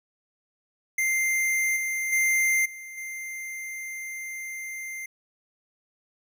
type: tone with level steps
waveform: square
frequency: 2093 Hz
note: C7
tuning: in tune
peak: -23 / -27 / -21 / -39 / -34 dBFS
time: 0.98-5.06 s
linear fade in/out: 5 ms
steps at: 1.76 / 2.12 / 2.65 / 2.97 s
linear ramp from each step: 10 ms
effects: none